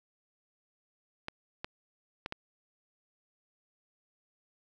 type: clicks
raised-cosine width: 0.3 ms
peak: -20 dBFS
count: 4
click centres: 1.284 / 1.645 / 2.261 / 2.324 s
effects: none